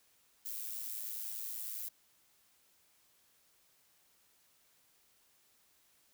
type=noise with amplitude modulation; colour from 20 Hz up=violet; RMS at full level=-39 dBFS; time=0.45-1.89 s; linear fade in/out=10 ms; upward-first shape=sine; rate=110 Hz; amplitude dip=60%; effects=white hiss -70 dBFS RMS until 6.13 s